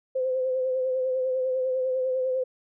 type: tone with vibrato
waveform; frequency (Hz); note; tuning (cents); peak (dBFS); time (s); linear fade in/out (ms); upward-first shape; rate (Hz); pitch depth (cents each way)
sine; 516; C5; -24; -23; 0.15-2.44; 10; sine; 10; 32
effects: none